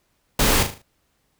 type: noise with echo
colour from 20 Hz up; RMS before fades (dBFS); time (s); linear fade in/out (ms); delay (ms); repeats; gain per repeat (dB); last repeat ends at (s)
pink; -18; 0.39-0.63; 5; 38; 5; -7; 0.82
effects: pink hiss -68 dBFS RMS until 1.39 s